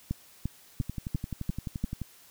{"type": "two click trains", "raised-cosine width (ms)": 5, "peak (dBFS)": [-17, -21], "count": [6, 15], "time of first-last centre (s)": [[0.11, 1.84], [0.81, 2.017]], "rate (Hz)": [2.89, 11.6], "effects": ["white hiss -56 dBFS RMS until 2.3 s"]}